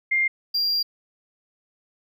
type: tone pair in turn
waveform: sine / triangle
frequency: 2111 / 4768 Hz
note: C7 / D8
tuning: +15 / +25 cents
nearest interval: octave + major second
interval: 1410 cents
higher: second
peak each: -18 / -19 dBFS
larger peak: first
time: 0.11-0.28 / 0.54-0.83 s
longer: second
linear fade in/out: 10 ms
effects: none